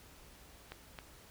clicks, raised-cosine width 0.3 ms, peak -28 dBFS, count 2, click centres 0.72 / 0.988 s, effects added 60 Hz sine -63 dBFS peak until 1.3 s + pink hiss -58 dBFS RMS until 1.3 s

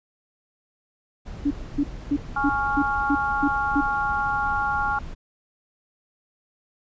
brown noise, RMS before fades -35 dBFS, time 1.25-5.15 s, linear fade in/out 20 ms
sine tone bursts, 286.6 Hz, D4, 42 cents flat, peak -18 dBFS, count 8, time 1.45-3.812 s, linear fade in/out 10 ms, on 59 ms, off 270 ms
sine chord, Db major, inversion second, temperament equal, 830.6 / 1108.7 / 1396.9 Hz, Ab5 / Db6 / F6, 0 / 0 / 0 cents, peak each -25 / -29 / -25 dBFS, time 2.36-4.99 s, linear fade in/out 5 ms
effects resampled to 16000 Hz

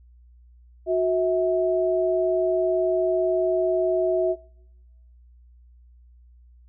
sine tone pair together, 365.9 / 647.8 Hz, F#4 / E5, -19 / -30 cents, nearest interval minor seventh, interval 989 cents, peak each -22 dBFS, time 0.86-4.36 s, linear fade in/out 50 ms, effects noise-tail reverb RT60 1.0 s tail -26 dB re dry + added 60 Hz sine -49 dBFS peak until 6.68 s

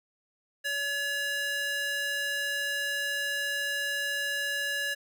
square tone with high-pass filter, 567 Hz, C#5, 39 cents sharp, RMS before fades -31 dBFS, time 0.64-4.95 s, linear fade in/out 20 ms, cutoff 1500 Hz, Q 1.8, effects none

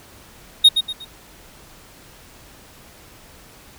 triangle tone with echo, 3729 Hz, A#7, in tune, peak -4 dBFS, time 0.64-0.69 s, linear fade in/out 10 ms, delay 120 ms, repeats 3, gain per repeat -9 dB, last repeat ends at 1.05 s, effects pink hiss -46 dBFS RMS until 3.78 s

